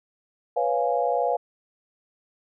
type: chord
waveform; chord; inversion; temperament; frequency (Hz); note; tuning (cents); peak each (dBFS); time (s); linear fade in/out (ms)
sine; C# dominant seventh; third; equal; 493.9 / 554.4 / 698.5 / 830.6; B4 / C#5 / E#5 / G#5; 0 / 0 / 0 / 0; -26 / -27 / -25 / -28; 0.56-1.37; 10
effects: none